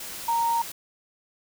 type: tone in noise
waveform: sine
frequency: 929 Hz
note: A#5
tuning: 6 cents flat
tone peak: -21 dBFS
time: 0.28-0.62 s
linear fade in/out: 5 ms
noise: white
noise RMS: -37 dBFS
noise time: 0-0.72 s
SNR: +13 dB
effects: none